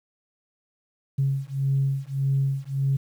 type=beating tone pair; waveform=sine; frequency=135.9 / 137.6 Hz; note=C#3 / C#3; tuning=-34 / -12 cents; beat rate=1.7 Hz; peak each=-24 dBFS; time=1.18-2.97 s; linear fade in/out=10 ms; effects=tanh soft clip ceiling -14 dBFS + 9-bit